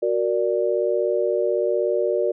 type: chord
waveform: sine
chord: Gb augmented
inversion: none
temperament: equal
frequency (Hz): 370 / 466.2 / 587.3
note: Gb4 / Bb4 / D5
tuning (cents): 0 / 0 / 0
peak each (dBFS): -23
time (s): 0.02-2.32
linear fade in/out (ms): 10
effects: none